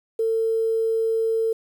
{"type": "tone", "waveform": "sine", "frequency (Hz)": 450, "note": "A4", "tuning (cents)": 39, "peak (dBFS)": -19, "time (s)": [0.19, 1.53], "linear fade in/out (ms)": 5, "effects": ["8-bit"]}